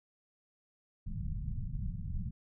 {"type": "low-pass noise", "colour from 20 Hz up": "pink", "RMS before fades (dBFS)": -37, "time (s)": [1.06, 2.31], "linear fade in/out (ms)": 5, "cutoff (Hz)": 190, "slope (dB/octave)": 48, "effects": []}